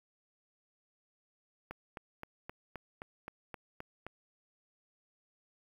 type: click train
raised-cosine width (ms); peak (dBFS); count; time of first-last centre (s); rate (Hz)
0.5; -27; 10; 1.71-4.066; 3.82
effects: 9-bit